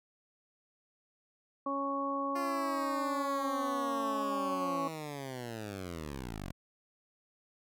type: harmonic tone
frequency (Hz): 277.2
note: C#4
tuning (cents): 0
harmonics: 1 / 2 / 3 / 4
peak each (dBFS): -37 / -38 / -44 / -34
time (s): 1.66-4.88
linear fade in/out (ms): 5
type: linear sweep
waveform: 10% pulse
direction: down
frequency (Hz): 350 to 41.2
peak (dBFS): -31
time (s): 2.35-6.52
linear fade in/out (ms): 10
effects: none